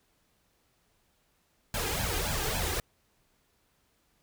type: noise with flanger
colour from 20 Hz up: pink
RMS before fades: -31 dBFS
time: 1.74-2.8 s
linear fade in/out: 2 ms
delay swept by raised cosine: 1.2 to 2.5 ms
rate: 3.6 Hz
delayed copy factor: +0.95
effects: pink hiss -71 dBFS RMS until 4.22 s